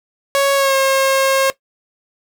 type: tone with pitch glide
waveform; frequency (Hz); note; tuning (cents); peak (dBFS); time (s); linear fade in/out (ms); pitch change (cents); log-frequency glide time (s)
sawtooth; 554.4 to 538; C#5 to C5; 0 to +48; -8; 0.35-1.5; 0; -52; 0.55-0.75
effects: noise-tail reverb RT60 0.1 s tail -17 dB re dry